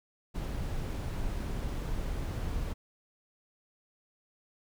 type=noise; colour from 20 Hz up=brown; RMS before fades=-34 dBFS; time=0.34-2.74 s; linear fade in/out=20 ms; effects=none